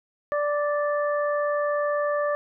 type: harmonic tone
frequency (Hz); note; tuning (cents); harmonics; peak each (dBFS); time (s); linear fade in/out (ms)
586; D5; -4; 1 / 2 / 3; -23 / -29 / -33; 0.32-2.35; 0
effects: none